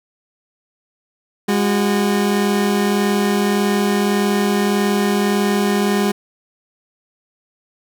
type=tone pair together; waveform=30% pulse; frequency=204 / 366.3 Hz; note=G#3 / F#4; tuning=-31 / -17 cents; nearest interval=minor seventh; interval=1014 cents; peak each=-13 / -19 dBFS; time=1.48-6.12 s; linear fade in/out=10 ms; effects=none